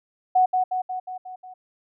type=tone with echo; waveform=sine; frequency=740 Hz; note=F#5; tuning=in tune; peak=-14 dBFS; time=0.35-0.46 s; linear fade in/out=10 ms; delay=180 ms; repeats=6; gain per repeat=-4 dB; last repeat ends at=1.54 s; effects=none